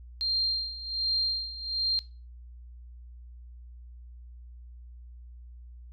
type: tone with tremolo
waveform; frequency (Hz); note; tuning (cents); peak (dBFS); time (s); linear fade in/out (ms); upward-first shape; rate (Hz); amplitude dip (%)
sine; 4186; C8; 0; -23; 0.21-1.99; 0; sine; 1.3; 80
effects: noise-tail reverb RT60 0.3 s tail -18 dB re dry + added 60 Hz sine -44 dBFS peak until 5.92 s